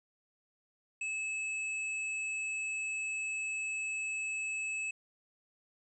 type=tone with hard clipping; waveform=sine; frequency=2600 Hz; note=E7; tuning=24 cents flat; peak=-35 dBFS; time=1.01-4.91 s; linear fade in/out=5 ms; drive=16 dB; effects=resampled to 24000 Hz